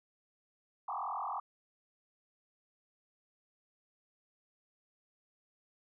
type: tone with frequency modulation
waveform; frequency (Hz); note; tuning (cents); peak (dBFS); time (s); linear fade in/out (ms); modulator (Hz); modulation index
sine; 978; B5; -17; -35; 0.88-1.4; 5; 42.6; 5.5
effects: none